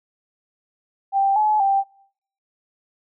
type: tone with pitch steps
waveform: sine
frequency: 786 / 853 / 786 Hz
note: G5 / G#5 / G5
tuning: +4 / +46 / +4 cents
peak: -15 dBFS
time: 1.12-1.84 s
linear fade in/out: 50 ms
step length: 240 ms
effects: noise-tail reverb RT60 0.6 s tail -23 dB re dry